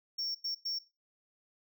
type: tone bursts at uneven times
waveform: triangle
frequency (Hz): 5480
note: F8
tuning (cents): -34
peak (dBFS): -32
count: 3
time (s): 0.18-0.35 / 0.44-0.55 / 0.65-0.79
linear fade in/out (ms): 10
effects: noise-tail reverb RT60 0.3 s tail -21 dB re dry